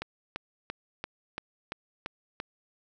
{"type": "click train", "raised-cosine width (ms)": 0.3, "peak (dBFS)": -18, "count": 8, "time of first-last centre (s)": [0.02, 2.401], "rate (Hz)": 2.94, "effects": []}